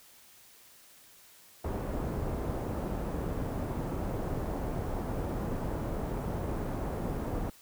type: low-pass noise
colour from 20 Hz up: pink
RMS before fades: -34 dBFS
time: 1.64-7.5 s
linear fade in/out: 5 ms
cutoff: 770 Hz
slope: 12 dB/octave
effects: white hiss -57 dBFS RMS until 7.61 s